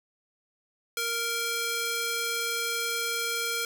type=tone with high-pass filter; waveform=square; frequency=465.3 Hz; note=A#4; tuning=3 cents flat; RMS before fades=-30 dBFS; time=0.97-3.65 s; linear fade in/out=2 ms; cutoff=1300 Hz; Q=0.51; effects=none